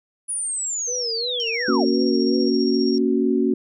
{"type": "linear sweep", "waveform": "sine", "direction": "down", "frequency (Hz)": [9870, 440], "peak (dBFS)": -23, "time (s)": [0.28, 1.86], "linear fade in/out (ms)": 20}
{"type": "tone with vibrato", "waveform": "sine", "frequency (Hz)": 474.9, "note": "A#4", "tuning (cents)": 32, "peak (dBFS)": -28, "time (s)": [0.87, 2.5], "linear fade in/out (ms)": 20, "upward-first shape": "sine", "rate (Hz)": 2.8, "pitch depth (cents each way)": 85}
{"type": "tone with tremolo", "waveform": "sine", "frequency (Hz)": 5550, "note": "F8", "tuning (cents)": -12, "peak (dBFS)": -26, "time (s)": [1.4, 2.98], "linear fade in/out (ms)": 0, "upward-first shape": "sine", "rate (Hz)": 15, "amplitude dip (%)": 50}
{"type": "chord", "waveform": "sine", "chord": "F# major", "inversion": "first", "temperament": "equal", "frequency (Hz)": [233.1, 277.2, 370], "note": ["A#3", "C#4", "F#4"], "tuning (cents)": [0, 0, 0], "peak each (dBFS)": -21, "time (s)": [1.68, 3.54], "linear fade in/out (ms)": 5}
{"effects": []}